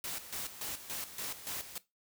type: noise with tremolo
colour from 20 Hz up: white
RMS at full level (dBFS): -39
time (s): 0.04-1.78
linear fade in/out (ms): 2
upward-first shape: square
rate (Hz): 3.5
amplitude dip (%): 70
effects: noise-tail reverb RT60 0.2 s tail -18 dB re dry